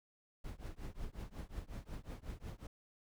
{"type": "noise with tremolo", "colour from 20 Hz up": "brown", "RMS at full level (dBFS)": -42, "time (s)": [0.44, 2.67], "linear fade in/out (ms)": 5, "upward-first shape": "triangle", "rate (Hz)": 5.5, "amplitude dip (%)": 100, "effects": []}